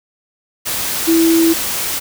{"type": "tone in noise", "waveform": "sine", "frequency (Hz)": 329.6, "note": "E4", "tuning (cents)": 0, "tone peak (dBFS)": -9, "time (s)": [1.07, 1.54], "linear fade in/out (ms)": 20, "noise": "white", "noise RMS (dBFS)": -20, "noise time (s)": [0.65, 2], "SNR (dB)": 8, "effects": []}